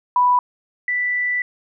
sine tone pair in turn, 987.8 / 1975.6 Hz, B5 / B6, 0 / 0 cents, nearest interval octave, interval 1200 cents, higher second, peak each -12 / -18 dBFS, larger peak first, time 0.16-0.39 / 0.88-1.42 s, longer second, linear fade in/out 2 ms, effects none

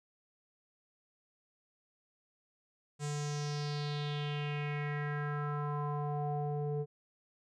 square tone with low-pass filter sweep, 146.83 Hz, D3, in tune, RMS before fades -36 dBFS, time 2.99-6.86 s, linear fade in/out 50 ms, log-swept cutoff 7900 to 500 Hz, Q 3.9, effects none

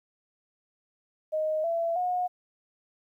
sine tone with pitch steps, 622.3 / 670.8 / 723.1 Hz, D#5 / E5 / F#5, 0 / +30 / -40 cents, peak -25 dBFS, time 1.32-2.28 s, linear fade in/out 20 ms, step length 320 ms, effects 11-bit

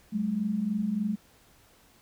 sine tone pair together, 189.8 / 213.2 Hz, F#3 / G#3, +44 / +46 cents, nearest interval major second, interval 202 cents, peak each -32 / -27 dBFS, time 0.12-1.16 s, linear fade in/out 20 ms, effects pink hiss -60 dBFS RMS until 2.01 s

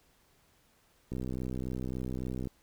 click train, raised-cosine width 3 ms, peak -24 dBFS, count 87, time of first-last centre 1.12-2.472 s, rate 63.6 Hz, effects pink hiss -67 dBFS RMS until 2.62 s

